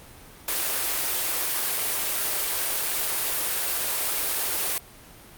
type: high-pass noise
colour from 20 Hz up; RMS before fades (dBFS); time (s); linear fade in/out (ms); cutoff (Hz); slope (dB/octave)
white; -26; 0.48-4.78; 2; 310; 48
effects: pink hiss -47 dBFS RMS until 5.37 s + Opus 32 kbps